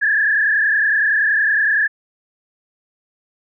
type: tone with frequency modulation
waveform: sine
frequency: 1704 Hz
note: G#6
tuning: 44 cents sharp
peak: -13 dBFS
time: 0.01-1.88 s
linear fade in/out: 20 ms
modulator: 30.7 Hz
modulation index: 2.4
effects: none